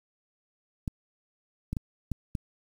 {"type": "clicks", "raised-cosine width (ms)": 5, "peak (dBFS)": -18, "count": 5, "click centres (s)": [0.878, 1.73, 1.768, 2.117, 2.352], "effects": ["8-bit"]}